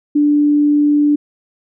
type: tone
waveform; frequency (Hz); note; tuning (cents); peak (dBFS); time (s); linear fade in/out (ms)
sine; 293.7; D4; 0; -9; 0.15-1.16; 10
effects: none